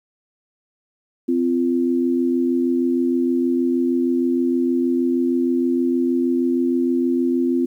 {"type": "tone pair together", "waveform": "sine", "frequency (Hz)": [257.9, 344.3], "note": ["C4", "F4"], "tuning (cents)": [-25, -25], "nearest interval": "perfect fourth", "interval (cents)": 500, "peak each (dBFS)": [-18, -20], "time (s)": [1.28, 7.66], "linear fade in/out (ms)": 10, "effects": ["9-bit"]}